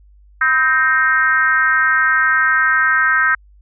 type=tone with frequency modulation; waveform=sine; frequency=1568 Hz; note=G6; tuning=in tune; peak=-11 dBFS; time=0.41-3.35 s; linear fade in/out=5 ms; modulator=284 Hz; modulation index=1.1; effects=added 50 Hz sine -44 dBFS peak until 3.61 s